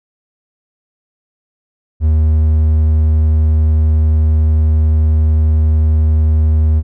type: tone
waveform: triangle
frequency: 77.8 Hz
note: D#2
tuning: in tune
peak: -6 dBFS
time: 2-6.83 s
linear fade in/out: 50 ms
effects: none